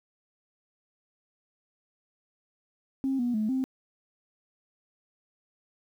sine tone with pitch steps, 268.1 / 242.8 / 215.3 / 261.8 Hz, C4 / B3 / A3 / C4, +42 / -29 / -37 / +1 cents, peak -24 dBFS, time 3.04-3.64 s, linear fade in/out 0 ms, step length 150 ms, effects tanh soft clip ceiling -20 dBFS + 10-bit

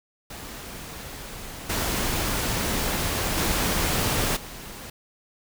pink noise with level steps, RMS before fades -38 / -26 / -24 / -39 dBFS, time 0.3-4.9 s, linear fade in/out 5 ms, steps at 1.69 / 3.37 / 4.36 s, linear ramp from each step 10 ms, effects none

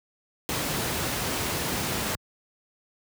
pink noise, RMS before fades -28 dBFS, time 0.49-2.15 s, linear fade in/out 0 ms, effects high-pass 80 Hz 12 dB/octave

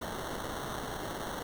blue noise with sample-and-hold, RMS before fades -38 dBFS, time 0.01-1.43 s, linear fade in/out 10 ms, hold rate 2450 Hz, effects none

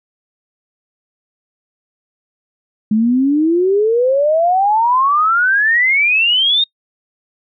sine exponential sweep, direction up, 209.7 to 3729 Hz, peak -10 dBFS, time 2.91-6.64 s, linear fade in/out 5 ms, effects noise-tail reverb RT60 0.1 s tail -26 dB re dry

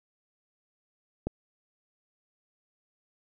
click, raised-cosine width 2 ms, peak -16 dBFS, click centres 1.27 s, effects none

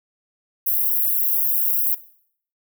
white high-pass noise, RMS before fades -20 dBFS, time 0.66-1.95 s, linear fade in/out 10 ms, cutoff 12000 Hz, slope 48 dB/octave, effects noise-tail reverb RT60 0.6 s tail -17 dB re dry

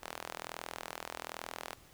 sawtooth tone with high-pass filter, 41.2 Hz, E1, in tune, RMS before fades -45 dBFS, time 0.02-1.75 s, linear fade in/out 20 ms, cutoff 720 Hz, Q 0.96, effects pink hiss -60 dBFS RMS until 1.93 s

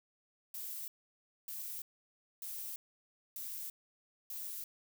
violet noise bursts, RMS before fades -43 dBFS, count 5, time 0.54-4.64 s, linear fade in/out 2 ms, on 340 ms, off 600 ms, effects none

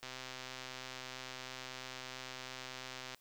click train, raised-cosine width 0.2 ms, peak -27 dBFS, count 403, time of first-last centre 0.03-3.146 s, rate 129 Hz, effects white hiss -70 dBFS RMS until 3.2 s

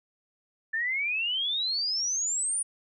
sine exponential sweep, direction up, 1752 to 9630 Hz, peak -26 dBFS, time 0.73-2.63 s, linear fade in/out 10 ms, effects none

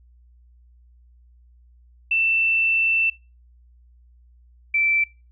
sine tone pair in turn, 2671 / 2332 Hz, E7 / D7, +22 / -13 cents, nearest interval major second, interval 235 cents, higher first, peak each -17 dBFS, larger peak neither, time 2.11-3.1 / 4.74-5.04 s, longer first, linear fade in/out 5 ms, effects noise-tail reverb RT60 0.3 s tail -24 dB re dry + added 60 Hz sine -50 dBFS peak until 5.31 s

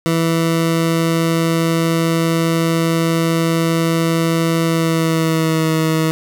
20% pulse tone with pitch glide, 164.81 to 159.56 Hz, E3 to D#3, 0 to +44 cents, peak -9 dBFS, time 0.06-6.11 s, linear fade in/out 0 ms, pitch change -56 cents, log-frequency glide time 4.64-5.7 s, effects none

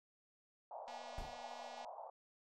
pink band-pass noise, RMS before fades -50 dBFS, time 0.71-2.1 s, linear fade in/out 2 ms, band 620 to 920 Hz, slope 48 dB/octave
click train, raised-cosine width 0.2 ms, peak -39 dBFS, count 235, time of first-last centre 0.88-1.847 s, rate 242 Hz
brown noise with exponential decay, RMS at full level -40 dBFS, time 1.18-1.42 s, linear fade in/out 2 ms, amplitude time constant 52 ms
effects MP3 64 kbps

